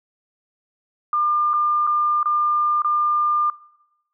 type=tone with dropouts; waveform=sine; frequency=1200 Hz; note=D6; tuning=37 cents sharp; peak=-17 dBFS; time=1.13-3.5 s; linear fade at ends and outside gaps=2 ms; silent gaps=1.534-1.538 / 1.868-1.873 / 2.23-2.257 / 2.82-2.846 s; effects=noise-tail reverb RT60 0.9 s tail -21 dB re dry